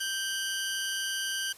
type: tone pair together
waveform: 20% pulse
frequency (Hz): 1568 / 2945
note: G6 / F#7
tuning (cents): 0 / -9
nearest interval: major seventh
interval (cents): 1091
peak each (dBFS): -27 / -30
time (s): 0-1.53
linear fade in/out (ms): 10
effects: white hiss -52 dBFS RMS until 1.57 s + resampled to 32000 Hz